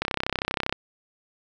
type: click train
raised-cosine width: 0.3 ms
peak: -8 dBFS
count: 24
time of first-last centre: 0.02-0.726 s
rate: 32.6 Hz
effects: none